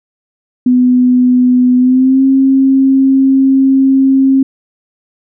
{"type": "tone with pitch glide", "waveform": "sine", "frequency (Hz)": [250, 267.9], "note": ["B3", "C4"], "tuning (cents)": [21, 41], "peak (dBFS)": -5, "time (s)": [0.66, 4.43], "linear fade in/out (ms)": 5, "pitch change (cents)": 120, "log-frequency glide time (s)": [1.77, 2.23], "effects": []}